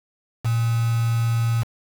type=tone with quantisation; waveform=sine; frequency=115.6 Hz; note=A#2; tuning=14 cents flat; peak=-18 dBFS; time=0.44-1.64 s; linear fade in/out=20 ms; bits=5; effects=none